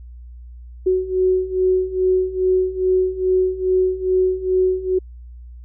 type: beating tone pair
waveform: sine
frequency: 370 / 372.4 Hz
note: F#4 / F#4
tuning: 0 / +11 cents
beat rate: 2.4 Hz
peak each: -20 / -17 dBFS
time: 0.86-4.99 s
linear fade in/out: 10 ms
effects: added 60 Hz sine -35 dBFS peak until 5.64 s